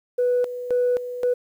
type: tone with tremolo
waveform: sine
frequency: 492.9 Hz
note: B4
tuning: 3 cents flat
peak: -16 dBFS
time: 0.18-1.34 s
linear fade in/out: 10 ms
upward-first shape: square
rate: 1.9 Hz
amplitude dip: 75%
effects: tanh soft clip ceiling -14 dBFS + 9-bit